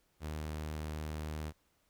sawtooth tone, 76.9 Hz, D#2, 20 cents flat, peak -34 dBFS, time 0.2-1.53 s, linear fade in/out 50 ms, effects pink hiss -74 dBFS RMS until 1.89 s

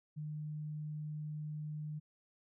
sine tone, 151.7 Hz, D#3, 44 cents flat, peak -39 dBFS, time 0.16-2 s, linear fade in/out 20 ms, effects none

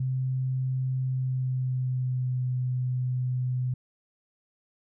sine tone with pitch glide, 130 to 126.52 Hz, C3 to B2, -11 to +42 cents, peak -25 dBFS, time 0-3.74 s, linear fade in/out 5 ms, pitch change -47 cents, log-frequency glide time 1.01-2.47 s, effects none

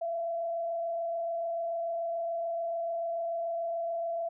sine tone with frequency modulation, 674 Hz, E5, 38 cents sharp, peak -30 dBFS, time 0.01-4.29 s, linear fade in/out 10 ms, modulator 26.9 Hz, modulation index 0.41, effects none

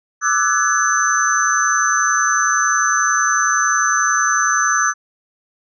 sine tone cluster, 1182 / 1313 / 1490 / 1692 / 6110 Hz, D6 / E6 / F#6 / G#6 / G8, +11 / -7 / +12 / +32 / -45 cents, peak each -20 dBFS, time 0.21-4.94 s, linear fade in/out 50 ms, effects none

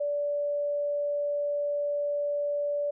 sine tone, 580 Hz, D5, 22 cents flat, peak -26 dBFS, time 0-2.91 s, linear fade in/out 10 ms, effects none

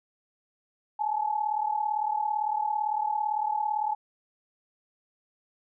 sine tone pair together, 842.2 / 880 Hz, G#5 / A5, +24 / 0 cents, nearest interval minor second, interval 76 cents, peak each -27 / -30 dBFS, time 0.99-3.95 s, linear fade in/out 10 ms, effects none

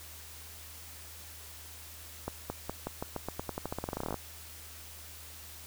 accelerating click train, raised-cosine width 1 ms, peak -20 dBFS, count 24, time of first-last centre 2.28-4.143 s, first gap 220 ms, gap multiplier 0.89, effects added 79 Hz sine -52 dBFS peak until 5.66 s + white hiss -49 dBFS RMS until 5.66 s

